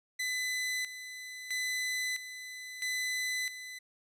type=tone with tremolo; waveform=sawtooth; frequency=2008 Hz; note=B6; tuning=28 cents sharp; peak=-28 dBFS; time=0.19-3.79 s; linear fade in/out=10 ms; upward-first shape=square; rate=0.76 Hz; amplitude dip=70%; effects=low-pass 12000 Hz 12 dB/octave